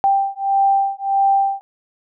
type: beating tone pair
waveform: sine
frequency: 786 / 787.6 Hz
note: G5 / G5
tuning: +4 / +8 cents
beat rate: 1.6 Hz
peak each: -17 dBFS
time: 0.04-1.61 s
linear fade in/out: 0 ms
effects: none